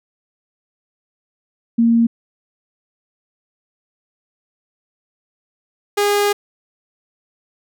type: tone pair in turn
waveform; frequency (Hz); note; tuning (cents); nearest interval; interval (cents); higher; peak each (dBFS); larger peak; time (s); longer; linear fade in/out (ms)
sine / sawtooth; 231.6 / 409.3; A#3 / G#4; -11 / -25; minor seventh; 986; second; -10; neither; 1.78-2.07 / 5.97-6.33; second; 10
effects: none